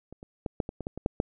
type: clicks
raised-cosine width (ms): 2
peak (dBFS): -30 / -30 / -17 / -13 / -21 / -22 / -19 / -23 / -11 / -11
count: 10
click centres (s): 0.126 / 0.229 / 0.462 / 0.602 / 0.691 / 0.807 / 0.869 / 0.976 / 1.061 / 1.201
effects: none